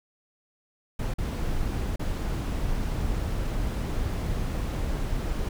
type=noise with dropouts; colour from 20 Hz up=brown; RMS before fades=-28 dBFS; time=0.99-5.49 s; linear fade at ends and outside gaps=5 ms; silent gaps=1.139-1.183 / 1.96-1.994 s; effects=none